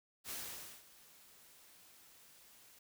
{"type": "noise with ADSR envelope", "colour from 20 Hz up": "white", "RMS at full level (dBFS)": -43, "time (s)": [0.24, 2.79], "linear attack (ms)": 62, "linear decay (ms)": 520, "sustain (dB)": -19, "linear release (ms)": 5, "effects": []}